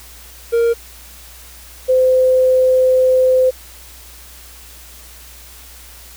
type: tone pair in turn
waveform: triangle / sine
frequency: 466.2 / 513.9 Hz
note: A#4 / C5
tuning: 0 / -31 cents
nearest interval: major second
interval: 169 cents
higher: second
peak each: -9 dBFS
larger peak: neither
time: 0.52-0.74 / 1.88-3.51 s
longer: second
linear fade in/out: 20 ms
effects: added 60 Hz sine -41 dBFS peak until 6.16 s + white hiss -40 dBFS RMS until 6.16 s